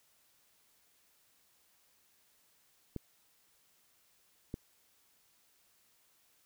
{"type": "clicks", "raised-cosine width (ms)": 3, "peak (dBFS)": -25, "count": 2, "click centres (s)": [2.963, 4.541], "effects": ["white hiss -70 dBFS RMS until 6.45 s"]}